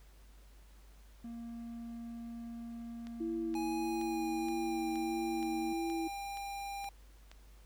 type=tone; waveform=triangle; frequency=233.1 Hz; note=A#3; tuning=in tune; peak=-40 dBFS; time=1.24-5.73 s; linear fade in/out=5 ms
type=click train; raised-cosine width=0.2 ms; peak=-34 dBFS; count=10; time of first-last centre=3.07-7.315 s; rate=2.12 Hz
type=tone with vibrato; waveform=sine; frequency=328.8 Hz; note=E4; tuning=4 cents flat; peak=-34 dBFS; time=3.2-6.08 s; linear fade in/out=10 ms; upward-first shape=sine; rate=1.6 Hz; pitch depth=23 cents each way
type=tone with pitch glide; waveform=square; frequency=830.6 to 798.6 Hz; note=G#5 to G5; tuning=0 to +32 cents; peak=-40 dBFS; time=3.55-6.89 s; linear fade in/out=2 ms; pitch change=-68 cents; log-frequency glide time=3.8-4.8 s
effects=added 50 Hz sine -55 dBFS peak until 7.65 s + pink hiss -66 dBFS RMS until 7.65 s